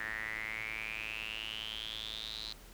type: tone with band-pass filter sweep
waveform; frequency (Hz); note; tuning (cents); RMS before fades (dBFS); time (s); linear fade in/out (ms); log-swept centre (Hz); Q
sawtooth; 109.6; A2; -6; -41; 0-2.53; 5; 1800 to 4100; 9.9
effects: added 41 Hz sine -56 dBFS peak until 2.73 s + pink hiss -56 dBFS RMS until 2.73 s